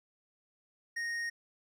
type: tone with hard clipping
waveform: sine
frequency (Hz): 1861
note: A#6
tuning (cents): -3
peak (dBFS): -35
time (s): 0.96-1.3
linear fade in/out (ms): 10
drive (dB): 8
effects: none